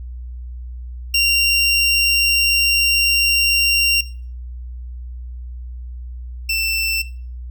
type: tone pair in turn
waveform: 25% pulse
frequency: 2767 / 2680 Hz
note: F7 / E7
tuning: -17 / +28 cents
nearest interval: minor second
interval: 55 cents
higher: first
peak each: -9 / -13 dBFS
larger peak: first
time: 1.14-4.01 / 6.49-7.02 s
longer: first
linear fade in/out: 5 ms
effects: noise-tail reverb RT60 0.4 s tail -18 dB re dry + added 61 Hz sine -28 dBFS peak until 7.5 s